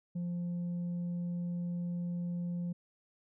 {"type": "tone with tanh clipping", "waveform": "sine", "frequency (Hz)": 174.61, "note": "F3", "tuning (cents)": 0, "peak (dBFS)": -34, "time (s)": [0.15, 2.73], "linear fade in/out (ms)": 10, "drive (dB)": 2, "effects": []}